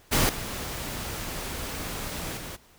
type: noise with level steps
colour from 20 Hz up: pink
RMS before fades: -22 / -34 / -38 dBFS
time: 0.11-2.57 s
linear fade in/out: 20 ms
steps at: 0.29 / 2.37 s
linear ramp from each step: 2 ms
effects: pink hiss -57 dBFS RMS until 2.78 s